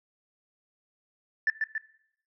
sine tone with echo, 1760 Hz, A6, in tune, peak -20 dBFS, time 1.47-1.5 s, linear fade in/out 2 ms, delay 140 ms, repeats 2, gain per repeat -4 dB, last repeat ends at 1.78 s, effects noise-tail reverb RT60 0.7 s tail -18 dB re dry + tanh soft clip ceiling -17 dBFS

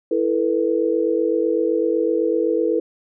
sine chord, E suspended fourth, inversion none, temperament equal with one note detuned, 329.6 / 440 / 487.9 Hz, E4 / A4 / B4, 0 / 0 / -21 cents, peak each -21 dBFS, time 0.11-2.8 s, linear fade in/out 5 ms, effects none

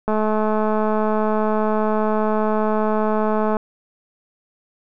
click train, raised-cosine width 1 ms, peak -8 dBFS, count 751, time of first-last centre 0.08-3.568 s, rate 215 Hz, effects none

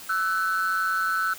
sine tone pair together, 1318.6 / 1500 Hz, E6 / F#6, 0 / +23 cents, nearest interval major second, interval 223 cents, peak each -23 dBFS, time 0.09-1.34 s, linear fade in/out 10 ms, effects tanh soft clip ceiling -19 dBFS + white hiss -42 dBFS RMS until 1.38 s

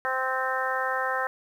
harmonic tone, 260.4 Hz, C4, 8 cents flat, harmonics 2 / 3 / 4 / 5 / 6 / 7, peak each -32 / -32 / -32 / -32 / -32 / -32 dBFS, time 0.05-1.27 s, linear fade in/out 0 ms, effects 9-bit

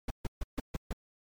brown noise bursts, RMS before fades -32 dBFS, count 6, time 0.08-0.93 s, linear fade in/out 5 ms, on 25 ms, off 140 ms, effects MP3 96 kbps

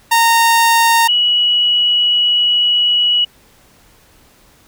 sawtooth / sine tone pair in turn, 922 / 2927 Hz, A#5 / F#7, -19 / -19 cents, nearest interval octave + minor sixth, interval 2000 cents, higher second, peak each -5 / -10 dBFS, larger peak first, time 0.11-1.08 / 1.08-3.25 s, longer second, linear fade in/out 10 ms, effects pink hiss -49 dBFS RMS until 4.67 s

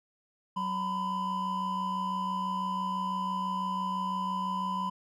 triangle tone cluster, 187.4 / 941 / 1007 Hz, F#3 / A#5 / B5, +22 / +16 / +33 cents, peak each -34 / -38 / -29 dBFS, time 0.56-4.9 s, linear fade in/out 10 ms, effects none

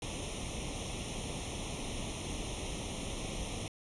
pink noise with comb filter, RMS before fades -39 dBFS, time 0.02-3.68 s, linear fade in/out 2 ms, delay 0.32 ms, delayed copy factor +0.9, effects resampled to 24000 Hz

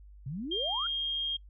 sine exponential sweep, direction up, 122.4 to 1464 Hz, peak -34 dBFS, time 0.26-0.87 s, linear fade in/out 5 ms
sine tone with pitch glide, 3201 to 3227 Hz, G7 to G7, +36 to +50 cents, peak -29 dBFS, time 0.51-1.37 s, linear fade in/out 10 ms, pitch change +14 cents, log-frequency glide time 0.65-0.92 s
effects noise-tail reverb RT60 0.1 s tail -23 dB re dry + added 50 Hz sine -49 dBFS peak until 1.49 s

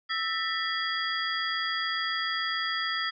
sine tone cluster, 1317 / 1793 / 1960 / 3313 / 4793 Hz, E6 / A6 / B6 / G#7 / D8, -2 / +32 / -14 / -5 / +34 cents, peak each -33 / -34 / -34 / -33 / -36 dBFS, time 0.09-3.11 s, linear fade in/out 20 ms, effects none

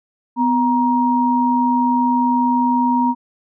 sine tone pair together, 250.1 / 942.6 Hz, B3 / A#5, +22 / +19 cents, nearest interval octave + major seventh, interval 2297 cents, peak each -16 dBFS, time 0.36-3.15 s, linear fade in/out 50 ms, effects none

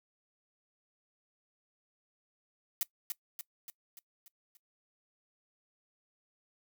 blue noise with echo, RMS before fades -31 dBFS, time 2.81-2.83 s, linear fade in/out 0 ms, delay 290 ms, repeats 6, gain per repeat -5 dB, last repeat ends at 4.57 s, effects noise-tail reverb RT60 0.1 s tail -21 dB re dry

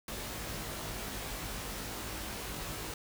pink noise with comb filter, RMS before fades -40 dBFS, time 0.08-2.94 s, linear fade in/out 2 ms, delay 19 ms, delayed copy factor +0.75, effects none

